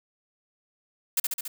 blue noise with echo, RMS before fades -23 dBFS, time 1.17-1.2 s, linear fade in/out 5 ms, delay 70 ms, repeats 4, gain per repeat -3 dB, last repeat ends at 1.48 s, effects none

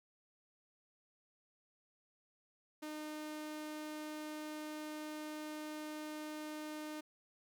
sawtooth tone, 305.3 Hz, D#4, 33 cents flat, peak -39 dBFS, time 2.82-7.01 s, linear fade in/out 10 ms, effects 13-bit

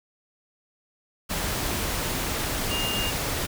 sine tone in noise, 2820 Hz, F7, 16 cents sharp, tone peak -28 dBFS, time 2.7-3.11 s, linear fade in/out 20 ms, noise pink, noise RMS -28 dBFS, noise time 1.29-3.47 s, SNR -3 dB, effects none

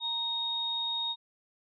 sine tone pair together, 932.3 / 3729 Hz, A#5 / A#7, 0 / 0 cents, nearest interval 2 octaves, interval 2400 cents, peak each -39 / -30 dBFS, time 0-1.16 s, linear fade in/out 50 ms, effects none

